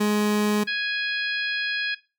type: tone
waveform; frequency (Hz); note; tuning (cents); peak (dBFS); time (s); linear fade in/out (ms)
30% pulse; 209.4; G#3; +15; -17; 0-0.64; 10
type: harmonic tone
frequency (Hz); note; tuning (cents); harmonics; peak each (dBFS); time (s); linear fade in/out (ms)
830.6; G#5; 0; 2 / 3 / 4 / 5 / 6; -26 / -30 / -32 / -34 / -36; 0.67-1.95; 10
effects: noise-tail reverb RT60 0.3 s tail -19 dB re dry